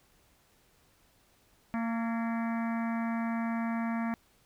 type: harmonic tone with a mistuned harmonic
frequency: 229 Hz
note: A#3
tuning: 31 cents flat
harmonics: 1 / 3 / 4 / 5 / 6 / 7 / 8 / 9 / 10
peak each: -30 / -40 / -42 / -44 / -46 / -47 / -48 / -49 / -50 dBFS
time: 1.74-4.14 s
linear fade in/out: 0 ms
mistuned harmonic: 7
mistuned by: +63 cents
effects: pink hiss -66 dBFS RMS until 4.45 s